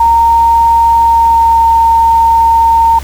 sine tone with pitch glide, 923 to 915 Hz, A#5 to A#5, -17 to -32 cents, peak -4 dBFS, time 0-2.99 s, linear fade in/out 5 ms, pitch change -15 cents, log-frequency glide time 1.02-1.64 s, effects added 68 Hz sine -21 dBFS peak until 3.03 s + pink hiss -31 dBFS RMS until 3.03 s

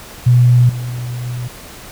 sine tone with level steps, 122.6 Hz, B2, 12 cents flat, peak -6 / -20 dBFS, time 0.26-1.48 s, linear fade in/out 10 ms, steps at 0.69 s, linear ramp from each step 5 ms, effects pink hiss -35 dBFS RMS until 1.91 s

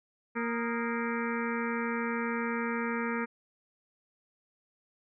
harmonic tone with a mistuned harmonic, 233.1 Hz, A#3, in tune, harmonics 1 / 2 / 4 / 5 / 6 / 7 / 8 / 9 / 10, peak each -33 / -36 / -39 / -40 / -41 / -41 / -42 / -43 / -43 dBFS, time 0.35-3.26 s, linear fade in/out 20 ms, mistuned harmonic 5, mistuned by +110 cents, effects none

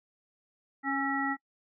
harmonic tone with a mistuned harmonic, 275.4 Hz, C#4, 11 cents flat, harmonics 1 / 3 / 5 / 7, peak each -32 / -34 / -35 / -33 dBFS, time 0.83-1.37 s, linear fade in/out 50 ms, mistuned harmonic 5, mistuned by -49 cents, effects noise-tail reverb RT60 0.1 s tail -23 dB re dry

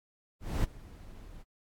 brown noise with ADSR envelope, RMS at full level -27 dBFS, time 0.4-1.44 s, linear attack 240 ms, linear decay 10 ms, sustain -21 dB, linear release 27 ms, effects AAC 64 kbps

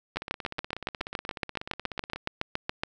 two click trains, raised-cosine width 0.3 ms, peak -12 / -20 dBFS, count 20 / 34, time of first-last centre 0.17-2.835 / 0.16-2.16 s, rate 7.13 / 16.5 Hz, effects none

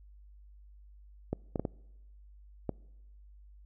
clicks, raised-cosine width 2 ms, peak -18 dBFS, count 5, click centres 1.33 / 1.558 / 1.596 / 1.652 / 2.693 s, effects noise-tail reverb RT60 1.0 s tail -25 dB re dry + added 50 Hz sine -52 dBFS peak until 3.65 s

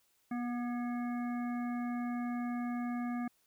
harmonic tone with a mistuned harmonic, 242.1 Hz, B3, 34 cents flat, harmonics 1 / 3 / 5 / 7 / 9, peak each -34 / -44 / -48 / -51 / -53 dBFS, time 0.31-3.28 s, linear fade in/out 5 ms, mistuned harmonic 7, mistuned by -17 cents, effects white hiss -73 dBFS RMS until 3.46 s

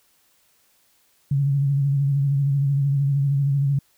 sine tone with vibrato, 139.7 Hz, C#3, 14 cents sharp, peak -17 dBFS, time 1.31-3.79 s, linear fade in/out 5 ms, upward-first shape sine, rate 13 Hz, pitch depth 44 cents each way, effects white hiss -62 dBFS RMS until 3.97 s

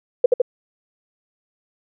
sine tone with echo, 493.9 Hz, B4, in tune, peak -7 dBFS, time 0.24-0.26 s, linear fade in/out 5 ms, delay 79 ms, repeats 2, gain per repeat -2 dB, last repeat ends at 0.418 s, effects none

